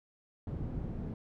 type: low-pass noise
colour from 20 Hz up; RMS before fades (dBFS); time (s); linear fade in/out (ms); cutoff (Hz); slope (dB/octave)
white; -38; 0.47-1.14; 2; 180; 12
effects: none

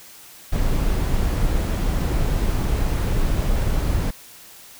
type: noise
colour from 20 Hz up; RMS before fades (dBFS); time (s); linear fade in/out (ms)
brown; -20; 0.52-4.11; 10
effects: white hiss -44 dBFS RMS until 4.79 s

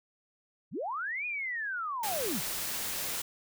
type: linear two-way sweep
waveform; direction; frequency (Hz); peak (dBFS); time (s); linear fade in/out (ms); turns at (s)
sine; up then down; 100.9 to 2489 to 100.9; -32; 0.71-2.42; 50; 1.26
type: noise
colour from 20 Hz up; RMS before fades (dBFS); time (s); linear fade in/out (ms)
white; -35; 2.03-3.22; 5
effects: none

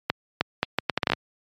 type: accelerating click train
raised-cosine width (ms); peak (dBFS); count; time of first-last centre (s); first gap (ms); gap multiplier
0.3; -4; 11; 0.1-1.134; 310; 0.71
effects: high-pass 100 Hz 12 dB/octave + MP3 96 kbps

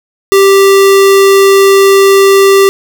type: tone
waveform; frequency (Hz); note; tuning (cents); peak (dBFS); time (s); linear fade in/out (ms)
square; 392; G4; 0; -3; 0.32-2.69; 0
effects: none

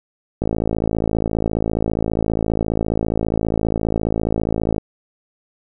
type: click train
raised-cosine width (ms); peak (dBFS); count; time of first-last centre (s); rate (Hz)
2; -6; 240; 0.42-4.781; 54.8
effects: none

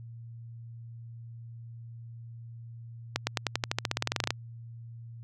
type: accelerating click train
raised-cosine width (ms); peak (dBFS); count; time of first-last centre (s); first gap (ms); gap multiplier
0.2; -9; 19; 3.16-4.306; 110; 0.93
effects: added 116 Hz sine -42 dBFS peak until 5.23 s

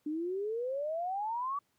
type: exponential sweep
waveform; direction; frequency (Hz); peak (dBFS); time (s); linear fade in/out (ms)
sine; up; 293.7 to 1160; -32; 0.06-1.59; 5
effects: pink hiss -75 dBFS RMS until 1.78 s + high-pass 100 Hz 12 dB/octave

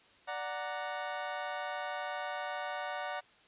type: chord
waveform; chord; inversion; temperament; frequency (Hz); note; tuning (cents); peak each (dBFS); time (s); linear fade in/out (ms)
25% pulse; D augmented; none; equal; 587.3 / 740 / 932.3; D5 / F#5 / A#5; 0 / 0 / 0; -37 / -35 / -39; 0.27-3.21; 20
effects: white hiss -62 dBFS RMS until 3.47 s + resampled to 8000 Hz

